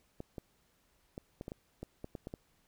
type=clicks; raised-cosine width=2 ms; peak=-28 dBFS; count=11; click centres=0.204 / 0.382 / 1.179 / 1.411 / 1.481 / 1.519 / 1.83 / 2.044 / 2.152 / 2.271 / 2.339 s; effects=pink hiss -72 dBFS RMS until 2.67 s